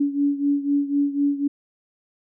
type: beating tone pair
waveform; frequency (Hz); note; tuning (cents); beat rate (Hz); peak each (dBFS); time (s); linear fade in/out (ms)
sine; 283.5 / 287.5; C#4 / D4; +39 / -37; 4; -20 / -24; 0-1.48; 10
effects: none